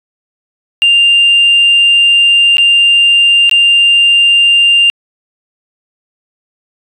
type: tone with dropouts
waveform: sine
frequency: 2794 Hz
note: F7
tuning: in tune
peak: -3 dBFS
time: 0.82-4.9 s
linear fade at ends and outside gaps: 0 ms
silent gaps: 2.57-2.582 / 3.495-3.513 s
effects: tanh soft clip ceiling -1 dBFS